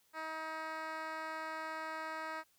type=tone with band-pass filter; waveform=10% pulse; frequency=317.1 Hz; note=D#4; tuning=33 cents sharp; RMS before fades=-42 dBFS; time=0.13-2.44 s; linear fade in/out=50 ms; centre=1300 Hz; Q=0.78; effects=white hiss -72 dBFS RMS until 2.58 s